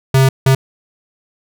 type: tone bursts at uneven times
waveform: square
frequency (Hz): 133.3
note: C3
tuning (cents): +33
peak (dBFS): -8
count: 2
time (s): 0.14-0.29 / 0.46-0.55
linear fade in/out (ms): 5
effects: none